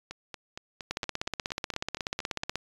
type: two click trains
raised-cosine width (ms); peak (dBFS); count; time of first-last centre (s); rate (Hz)
0.2; -13 / -21; 28 / 11; 0.91-2.556 / 0.11-2.436; 16.4 / 4.3
effects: resampled to 24000 Hz